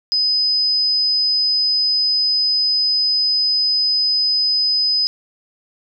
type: tone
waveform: sine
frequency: 5020 Hz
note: D#8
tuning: 15 cents sharp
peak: -14 dBFS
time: 0.12-5.07 s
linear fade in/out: 0 ms
effects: none